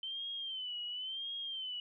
sine tone with vibrato, 3083 Hz, G7, 29 cents flat, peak -38 dBFS, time 0.03-1.8 s, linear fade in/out 2 ms, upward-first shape sine, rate 0.95 Hz, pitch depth 100 cents each way, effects none

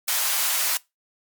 white high-pass noise, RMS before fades -23 dBFS, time 0.08-0.77 s, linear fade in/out 0 ms, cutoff 660 Hz, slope 24 dB/octave, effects noise-tail reverb RT60 0.2 s tail -21 dB re dry + MP3 96 kbps

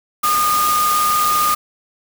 sine tone in noise, 1222 Hz, D#6, 32 cents flat, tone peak -14 dBFS, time 0.23-1.55 s, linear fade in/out 10 ms, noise white, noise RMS -22 dBFS, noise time 0.23-1.55 s, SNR +5 dB, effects none

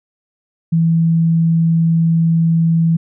sine tone, 164.81 Hz, E3, in tune, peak -10 dBFS, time 0.72-2.97 s, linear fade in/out 10 ms, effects none

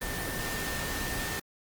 sine tone in noise, 1800 Hz, A6, 39 cents sharp, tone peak -38 dBFS, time 0.01-1.4 s, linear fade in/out 10 ms, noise pink, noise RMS -34 dBFS, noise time 0.01-1.4 s, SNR -7 dB, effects Opus 24 kbps

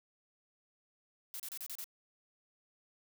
blue noise bursts, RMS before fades -43 dBFS, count 6, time 1.34-1.842 s, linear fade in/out 0 ms, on 57 ms, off 32 ms, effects none

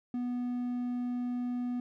triangle tone, 245.5 Hz, B3, 10 cents flat, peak -29 dBFS, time 0.14-1.8 s, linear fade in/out 2 ms, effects none

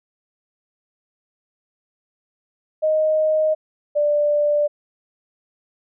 sine tone pair in turn, 622.3 / 589.6 Hz, D#5 / D5, 0 / +7 cents, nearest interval minor second, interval 93 cents, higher first, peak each -15 dBFS, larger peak neither, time 2.82-3.55 / 3.95-4.68 s, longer neither, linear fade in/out 20 ms, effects none

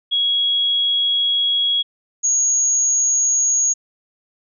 sine tone pair in turn, 3322 / 6644 Hz, G#7 / G#8, 0 / 0 cents, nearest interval octave, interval 1200 cents, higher second, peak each -15 / -14 dBFS, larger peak second, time 0.11-1.83 / 2.23-3.74 s, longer first, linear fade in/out 20 ms, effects none

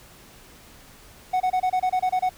triangle tone bursts, 740 Hz, F#5, in tune, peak -17 dBFS, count 10, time 1.33-2.294 s, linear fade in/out 10 ms, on 73 ms, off 26 ms, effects pink hiss -49 dBFS RMS until 2.37 s

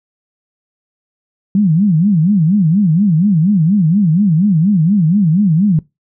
sine tone with vibrato, 180.3 Hz, F#3, 45 cents flat, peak -8 dBFS, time 1.55-5.79 s, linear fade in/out 2 ms, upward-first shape sine, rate 4.2 Hz, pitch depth 280 cents each way, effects noise-tail reverb RT60 0.2 s tail -21 dB re dry

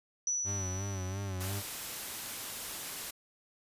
sine tone with exponential decay, 5920 Hz, F#8, in tune, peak -28 dBFS, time 0.27-1.84 s, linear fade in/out 2 ms, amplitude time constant 340 ms
40% pulse tone with vibrato, 95.9 Hz, G2, 37 cents flat, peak -34 dBFS, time 0.44-1.63 s, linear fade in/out 50 ms, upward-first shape sine, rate 2.9 Hz, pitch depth 75 cents each way
white noise, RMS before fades -40 dBFS, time 1.4-3.11 s, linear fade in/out 10 ms
effects resampled to 32000 Hz

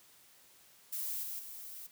violet noise with level steps, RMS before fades -38 / -41 / -47 dBFS, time 0.92-1.87 s, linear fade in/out 10 ms, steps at 1.23 / 1.39 s, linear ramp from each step 5 ms, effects white hiss -62 dBFS RMS until 1.91 s + high-pass 60 Hz 12 dB/octave

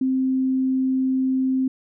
sine tone, 261.6 Hz, C4, in tune, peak -18 dBFS, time 0.01-1.68 s, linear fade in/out 5 ms, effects none

